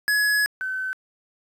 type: tone pair in turn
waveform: square / sine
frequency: 1687 / 1524.4 Hz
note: G#6 / G6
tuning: +27 / -49 cents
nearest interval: major second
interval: 176 cents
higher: first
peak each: -19 / -25 dBFS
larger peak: first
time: 0.08-0.46 / 0.61-0.93 s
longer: first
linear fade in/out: 0 ms
effects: resampled to 32000 Hz + 9-bit